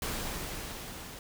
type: noise with level ramp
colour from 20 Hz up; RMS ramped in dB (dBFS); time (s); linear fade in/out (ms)
pink; -34 to -45; 0.02-1.19; 2
effects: none